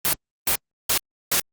white noise bursts, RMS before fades -20 dBFS, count 4, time 0.05-1.398 s, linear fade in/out 0 ms, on 82 ms, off 340 ms, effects Opus 32 kbps

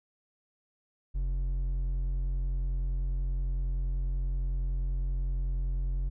sine tone with hard clipping, 44.73 Hz, F1, 42 cents sharp, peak -29 dBFS, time 1.14-6.1 s, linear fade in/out 20 ms, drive 5 dB, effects none

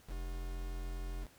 triangle tone with quantisation, 43.65 Hz, F1, in tune, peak -36 dBFS, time 0.07-1.28 s, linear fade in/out 50 ms, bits 8, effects pink hiss -63 dBFS RMS until 1.38 s

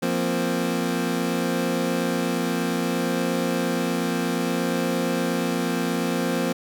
25% pulse chord, F suspended fourth, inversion none, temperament equal, 174.61 / 233.1 / 261.6 Hz, F3 / Bb3 / C4, 0 / 0 / 0 cents, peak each -23 dBFS, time 0.02-6.53 s, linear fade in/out 10 ms, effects none

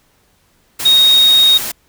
sine tone in noise, 3738 Hz, A#7, 4 cents sharp, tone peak -6 dBFS, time 0.85-1.58 s, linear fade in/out 10 ms, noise white, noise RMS -22 dBFS, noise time 0.79-1.72 s, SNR +13 dB, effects pink hiss -56 dBFS RMS until 1.88 s

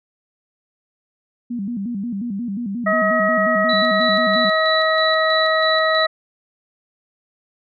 sine tone with vibrato, 217.5 Hz, A3, 20 cents flat, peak -22 dBFS, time 1.5-4.5 s, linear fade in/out 10 ms, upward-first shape square, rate 5.6 Hz, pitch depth 170 cents each way
harmonic tone, 636 Hz, D#5, 38 cents sharp, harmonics 1 / 2 / 3, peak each -18 / -20 / -20 dBFS, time 2.86-6.07 s, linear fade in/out 10 ms
sine tone with tremolo, 3951 Hz, B7, in tune, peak -20 dBFS, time 3.69-6.06 s, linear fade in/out 5 ms, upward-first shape square, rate 3.1 Hz, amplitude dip 45%
effects none

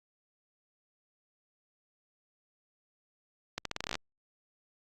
accelerating click train, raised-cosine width 0.2 ms, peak -16 dBFS, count 12, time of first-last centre 3.58-3.954 s, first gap 73 ms, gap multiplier 0.83, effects Opus 48 kbps

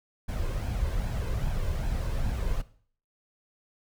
brown noise with flanger, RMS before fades -29 dBFS, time 0.28-2.62 s, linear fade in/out 10 ms, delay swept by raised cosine 1.2 to 1.97 ms, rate 2.5 Hz, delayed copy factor +0.5, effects noise-tail reverb RT60 0.5 s tail -17 dB re dry

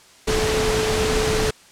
sine tone in noise, 434.6 Hz, A4, 21 cents flat, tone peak -21 dBFS, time 0.27-1.51 s, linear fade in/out 10 ms, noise pink, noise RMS -22 dBFS, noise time 0.27-1.51 s, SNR -2 dB, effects white hiss -49 dBFS RMS until 1.71 s + low-pass 8000 Hz 12 dB/octave

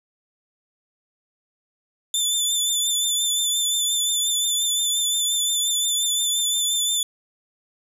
20% pulse tone with vibrato, 3520 Hz, A7, in tune, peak -14 dBFS, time 2.14-7.03 s, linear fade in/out 2 ms, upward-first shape triangle, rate 5.7 Hz, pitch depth 43 cents each way, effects none

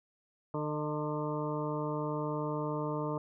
harmonic tone with a mistuned harmonic, 150 Hz, D3, 37 cents sharp, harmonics 1 / 2 / 3 / 4 / 6 / 7 / 8, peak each -37 / -38 / -38 / -40 / -42 / -42 / -45 dBFS, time 0.54-3.18 s, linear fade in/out 2 ms, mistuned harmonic 4, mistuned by +20 cents, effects none

